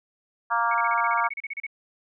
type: harmonic tone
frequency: 233.1 Hz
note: A#3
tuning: in tune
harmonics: 3 / 4 / 5 / 6 / 7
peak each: -30 / -25 / -25 / -28 / -32 dBFS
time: 0.5-1.29 s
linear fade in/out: 20 ms
type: tone bursts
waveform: sine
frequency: 2217 Hz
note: C#7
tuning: in tune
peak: -29 dBFS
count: 15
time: 0.71-1.667 s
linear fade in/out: 5 ms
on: 33 ms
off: 33 ms
effects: none